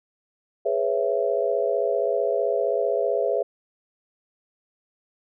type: chord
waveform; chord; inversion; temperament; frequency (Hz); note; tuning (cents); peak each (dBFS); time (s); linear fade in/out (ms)
sine; C# minor seventh; second; just; 415.8 / 498.9 / 554.4 / 665.2; G#4 / B4 / C#5 / E5; +2 / +17 / 0 / +16; -26; 0.65-3.43; 10
effects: none